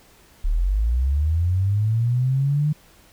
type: linear sweep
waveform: sine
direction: up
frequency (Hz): 34.65 to 153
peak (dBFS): -17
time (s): 0.44-2.73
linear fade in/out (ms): 10
effects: pink hiss -53 dBFS RMS until 3.12 s